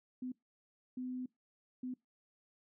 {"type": "tone bursts at uneven times", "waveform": "sine", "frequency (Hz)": 253.2, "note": "B3", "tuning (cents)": 43, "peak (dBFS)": -38, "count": 3, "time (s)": [[0.22, 0.32], [0.97, 1.26], [1.83, 1.94]], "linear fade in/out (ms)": 5, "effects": ["noise-tail reverb RT60 0.2 s tail -23 dB re dry"]}